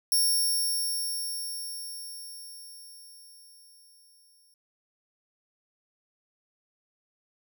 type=tone with exponential decay; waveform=10% pulse; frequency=5500 Hz; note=F8; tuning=27 cents flat; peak=-15 dBFS; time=0.12-4.54 s; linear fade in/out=1 ms; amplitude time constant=960 ms; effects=none